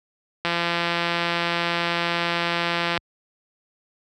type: click train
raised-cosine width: 0.3 ms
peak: -7 dBFS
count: 433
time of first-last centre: 0.45-2.976 s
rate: 171 Hz
effects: high-pass 60 Hz 12 dB/octave